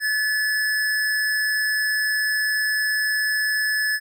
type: tone with amplitude modulation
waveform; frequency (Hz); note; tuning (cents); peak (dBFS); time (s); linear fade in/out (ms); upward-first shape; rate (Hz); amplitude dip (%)
square; 1723; A6; -37; -19; 0-4; 50; sine; 209; 35
effects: none